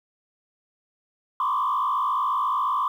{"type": "tone with frequency modulation", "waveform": "sine", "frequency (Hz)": 1092, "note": "C#6", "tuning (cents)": -26, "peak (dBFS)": -20, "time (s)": [1.4, 2.88], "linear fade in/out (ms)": 2, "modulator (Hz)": 54.2, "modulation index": 1.8, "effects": ["tanh soft clip ceiling -17 dBFS", "9-bit"]}